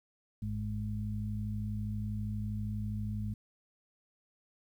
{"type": "harmonic tone", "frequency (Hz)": 52.4, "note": "G#1", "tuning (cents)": 16, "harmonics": [1, 2, 4], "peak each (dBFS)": [-41, -35, -39], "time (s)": [0.42, 3.34], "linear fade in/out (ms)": 5, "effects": ["11-bit"]}